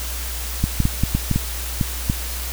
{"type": "clicks", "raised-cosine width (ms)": 5, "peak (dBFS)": -5, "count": 9, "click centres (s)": [0.64, 0.803, 0.854, 1.036, 1.15, 1.313, 1.36, 1.812, 2.099], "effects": ["added 60 Hz sine -27 dBFS peak until 2.52 s", "white hiss -30 dBFS RMS until 2.52 s"]}